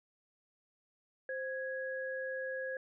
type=tone pair together; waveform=sine; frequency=523.2 / 1661.2 Hz; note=C5 / G#6; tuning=0 / 0 cents; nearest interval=octave + minor sixth; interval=2000 cents; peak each=-38 / -40 dBFS; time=1.29-2.77 s; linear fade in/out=2 ms; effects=none